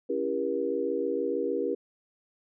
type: chord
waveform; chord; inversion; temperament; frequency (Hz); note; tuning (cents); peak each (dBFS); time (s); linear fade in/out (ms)
sine; C# diminished seventh; none; just; 277.2 / 332.6 / 399.1 / 479; C#4 / E4 / G4 / Bb4; 0 / +16 / +31 / +47; -34 / -34 / -31 / -30; 0.09-1.75; 10
effects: none